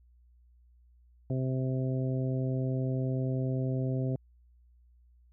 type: harmonic tone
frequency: 130.4 Hz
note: C3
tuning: 5 cents flat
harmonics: 1 / 2 / 3 / 4 / 5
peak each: -29 / -35 / -39 / -41 / -43 dBFS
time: 1.3-4.16 s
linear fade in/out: 2 ms
effects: added 60 Hz sine -58 dBFS peak until 5.32 s